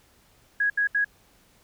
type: tone bursts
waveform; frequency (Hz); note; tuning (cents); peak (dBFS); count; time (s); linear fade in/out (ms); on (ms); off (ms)
sine; 1659; G#6; -2; -20; 3; 0.6-1.046; 5; 100; 73
effects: pink hiss -60 dBFS RMS until 1.63 s